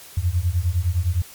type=beating tone pair; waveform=sine; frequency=83 / 92.8 Hz; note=E2 / F#2; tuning=+12 / +6 cents; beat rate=9.8 Hz; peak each=-21 / -21 dBFS; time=0.17-1.22 s; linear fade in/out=5 ms; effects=white hiss -43 dBFS RMS until 1.34 s + MP3 96 kbps